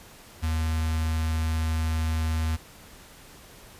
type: tone with notch filter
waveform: square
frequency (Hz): 79.7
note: D#2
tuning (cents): +42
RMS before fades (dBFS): -26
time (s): 0.42-2.57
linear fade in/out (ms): 20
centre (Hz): 450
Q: 0.72
effects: pink hiss -49 dBFS RMS until 3.79 s + resampled to 32000 Hz